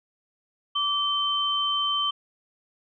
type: tone pair together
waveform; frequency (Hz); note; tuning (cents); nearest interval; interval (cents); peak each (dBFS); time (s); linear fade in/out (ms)
sine; 1161 / 3097; D6 / G7; -20 / -22; octave + perfect fourth; 1698; -27 / -24; 0.75-2.11; 10
effects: none